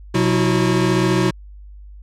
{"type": "tone cluster", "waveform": "square", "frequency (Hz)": [126.2, 184, 323.3, 364.3], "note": ["B2", "F#3", "E4", "F#4"], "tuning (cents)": [38, -9, -34, -27], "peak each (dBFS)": -21, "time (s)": [0.14, 1.31], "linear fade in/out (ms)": 10, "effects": ["added 50 Hz sine -36 dBFS peak until 2.02 s", "low-pass 8000 Hz 12 dB/octave"]}